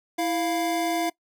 square tone pair together, 329.6 / 698.4 Hz, E4 / F5, 0 / 0 cents, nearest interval octave + minor second, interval 1300 cents, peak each -27 dBFS, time 0.18-1.1 s, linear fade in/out 10 ms, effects noise-tail reverb RT60 0.1 s tail -21 dB re dry

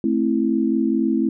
sine chord, A minor, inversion none, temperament just, 220 / 264 / 330 Hz, A3 / C4 / E4, 0 / +16 / +2 cents, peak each -21 dBFS, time 0.04-1.29 s, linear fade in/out 2 ms, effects none

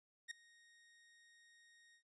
sawtooth tone with ADSR envelope, 1864.7 Hz, A#6, in tune, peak -38 dBFS, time 0.28-2.03 s, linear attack 30 ms, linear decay 5 ms, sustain -24 dB, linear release 87 ms, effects resampled to 22050 Hz

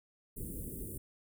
pink band-stop noise, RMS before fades -42 dBFS, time 0.36-0.98 s, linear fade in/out 10 ms, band 450 to 8900 Hz, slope 48 dB/octave, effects none

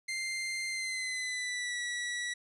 sawtooth tone with pitch glide, 2093 to 1941.6 Hz, C7 to B6, 0 to -30 cents, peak -30 dBFS, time 0.08-2.34 s, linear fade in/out 10 ms, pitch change -130 cents, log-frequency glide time 0.68-1.8 s, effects resampled to 24000 Hz + 11-bit

